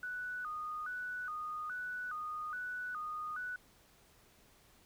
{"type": "tone with vibrato", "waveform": "sine", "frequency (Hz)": 1352, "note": "E6", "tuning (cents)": 43, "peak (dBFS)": -38, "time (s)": [0.03, 3.56], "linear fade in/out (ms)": 2, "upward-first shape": "square", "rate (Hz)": 1.2, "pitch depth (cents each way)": 160, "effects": ["pink hiss -65 dBFS RMS until 4.85 s"]}